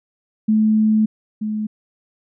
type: tone pair in turn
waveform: sine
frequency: 216.5 / 214.1 Hz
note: A3 / A3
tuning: -28 / -47 cents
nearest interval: unison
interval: 19 cents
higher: first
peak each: -12 / -20 dBFS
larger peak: first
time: 0.48-1.06 / 1.41-1.67 s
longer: first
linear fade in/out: 10 ms
effects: none